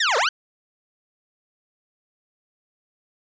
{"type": "linear two-way sweep", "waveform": "20% pulse", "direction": "down then up", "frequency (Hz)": [1923, 427.9, 1586], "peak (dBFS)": -13, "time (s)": [0, 0.29], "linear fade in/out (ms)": 5, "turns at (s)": 0.17, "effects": ["resampled to 16000 Hz"]}